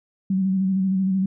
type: tone with vibrato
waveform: sine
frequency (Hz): 190.2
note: F#3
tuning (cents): +48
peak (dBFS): -18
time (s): 0.3-1.26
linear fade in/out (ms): 5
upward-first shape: square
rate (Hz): 13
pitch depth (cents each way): 30
effects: none